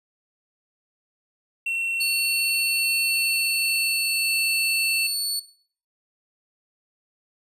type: tone with pitch glide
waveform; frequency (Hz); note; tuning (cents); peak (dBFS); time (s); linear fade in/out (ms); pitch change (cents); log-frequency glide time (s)
triangle; 2716 to 2671; F7 to E7; -49 to +22; -22; 1.66-5.07; 5; -29; 2.22-4.33
type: tone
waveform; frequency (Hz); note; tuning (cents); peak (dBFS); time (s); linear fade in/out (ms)
sawtooth; 4435; C#8; 0; -20; 2-5.4; 10
effects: noise-tail reverb RT60 0.5 s tail -17 dB re dry + resampled to 32000 Hz